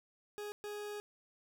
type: tone bursts at uneven times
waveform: 40% pulse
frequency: 415.3 Hz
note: G#4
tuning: in tune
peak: -40 dBFS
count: 2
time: 0.38-0.52 / 0.64-1 s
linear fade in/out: 0 ms
effects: none